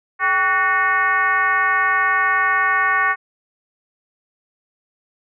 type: tone with frequency modulation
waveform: sine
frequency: 1480 Hz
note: F#6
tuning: in tune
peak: -14 dBFS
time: 0.19-3.16 s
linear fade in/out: 50 ms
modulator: 351 Hz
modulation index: 1.6
effects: none